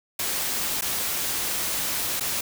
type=noise with dropouts; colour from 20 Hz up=white; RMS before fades=-27 dBFS; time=0.19-2.41 s; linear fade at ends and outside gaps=5 ms; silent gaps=0.811-0.82 / 2.198-2.207 s; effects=none